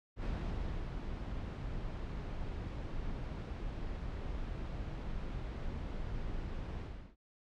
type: noise with ADSR envelope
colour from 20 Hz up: brown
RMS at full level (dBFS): -36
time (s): 0.16-7.16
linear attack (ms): 77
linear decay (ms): 660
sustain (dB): -4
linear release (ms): 370
effects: low-pass 4000 Hz 12 dB/octave